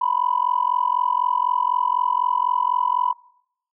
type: tone with amplitude modulation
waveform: sine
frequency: 987.8 Hz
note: B5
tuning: in tune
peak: -13 dBFS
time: 0.01-3.13 s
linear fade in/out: 10 ms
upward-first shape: sine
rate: 44 Hz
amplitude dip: 100%
effects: noise-tail reverb RT60 0.7 s tail -22 dB re dry + tanh soft clip ceiling -9 dBFS